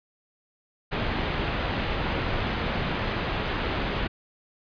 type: low-pass noise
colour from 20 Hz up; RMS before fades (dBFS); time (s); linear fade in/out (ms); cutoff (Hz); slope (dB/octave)
pink; -28; 0.91-4.08; 20; 3500; 24
effects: resampled to 11025 Hz